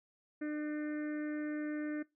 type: harmonic tone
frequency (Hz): 300.7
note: D4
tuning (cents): +41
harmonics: 1 / 2 / 4 / 5 / 6 / 7 / 8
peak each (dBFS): -35 / -47 / -58 / -51 / -52 / -57 / -65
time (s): 0.41-2.03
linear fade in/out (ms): 10
effects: noise-tail reverb RT60 0.2 s tail -21 dB re dry

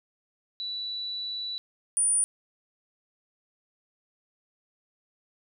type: tone pair in turn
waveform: sine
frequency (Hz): 3951 / 9397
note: B7 / D9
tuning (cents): 0 / 0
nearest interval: octave + minor third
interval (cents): 1500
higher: second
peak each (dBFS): -31 / -21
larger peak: second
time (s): 0.6-1.58 / 1.97-2.24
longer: first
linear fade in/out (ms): 0
effects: none

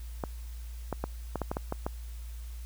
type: clicks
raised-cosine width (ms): 1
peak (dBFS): -17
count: 9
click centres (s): 0.238 / 0.927 / 1.04 / 1.357 / 1.417 / 1.515 / 1.569 / 1.724 / 1.865
effects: added 58 Hz sine -38 dBFS peak until 2.65 s + white hiss -56 dBFS RMS until 2.65 s

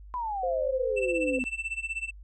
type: exponential sweep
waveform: sine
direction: down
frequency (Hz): 1017 to 246.9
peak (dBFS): -29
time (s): 0.14-1.44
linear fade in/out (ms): 0
type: tone with pitch glide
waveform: sine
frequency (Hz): 523.3 to 509.6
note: C5 to C5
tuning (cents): 0 to -46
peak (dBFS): -27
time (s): 0.43-1.39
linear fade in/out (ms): 5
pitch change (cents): -46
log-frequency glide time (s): 0.7-1.16
type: tone with tremolo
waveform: triangle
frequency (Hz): 2667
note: E7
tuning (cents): +20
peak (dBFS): -26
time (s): 0.96-2.11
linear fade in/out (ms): 20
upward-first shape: sine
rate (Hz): 16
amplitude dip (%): 90
effects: added 50 Hz sine -44 dBFS peak until 2.23 s + resampled to 24000 Hz

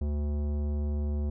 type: tone with tanh clipping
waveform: sine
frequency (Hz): 73.42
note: D2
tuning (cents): 0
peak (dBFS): -29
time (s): 0.01-1.3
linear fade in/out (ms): 5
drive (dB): 15
effects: none

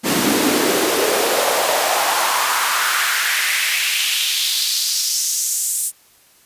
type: noise with high-pass filter sweep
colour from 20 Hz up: pink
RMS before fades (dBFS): -18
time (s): 0.03-5.92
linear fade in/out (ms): 50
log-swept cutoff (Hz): 220 to 8900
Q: 2.5
effects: white hiss -52 dBFS RMS until 6.45 s + resampled to 32000 Hz

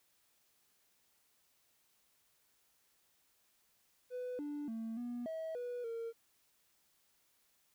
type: tone with pitch steps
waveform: triangle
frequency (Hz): 498.5 / 292.7 / 225 / 241.6 / 644 / 488.4 / 459.7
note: B4 / D4 / A3 / B3 / E5 / B4 / A#4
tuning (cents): +16 / -6 / +39 / -38 / -41 / -19 / -24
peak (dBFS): -36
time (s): 4.1-6.13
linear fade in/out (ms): 50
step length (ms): 290
effects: tanh soft clip ceiling -34 dBFS + white hiss -74 dBFS RMS until 7.74 s

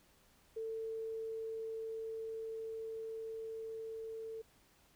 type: tone with level ramp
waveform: sine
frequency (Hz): 446.7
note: A4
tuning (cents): +26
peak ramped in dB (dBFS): -38 to -42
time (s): 0.56-4.42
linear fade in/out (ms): 10
effects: pink hiss -68 dBFS RMS until 4.95 s

